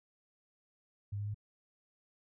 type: tone with pitch steps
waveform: sine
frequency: 101.5 / 102.98 / 104.47 Hz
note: G#2 / G#2 / G#2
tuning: -39 / -14 / +11 cents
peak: -35 dBFS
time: 1.12-1.345 s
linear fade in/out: 10 ms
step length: 75 ms
effects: none